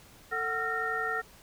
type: tone cluster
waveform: sine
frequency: 446.4 / 744 / 1329 / 1380 / 1841 Hz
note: A4 / F#5 / E6 / F6 / A#6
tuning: +25 / +9 / +14 / -21 / -22 cents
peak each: -37 / -37 / -40 / -33 / -33 dBFS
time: 0.31-1.22 s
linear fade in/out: 20 ms
effects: pink hiss -55 dBFS RMS until 1.42 s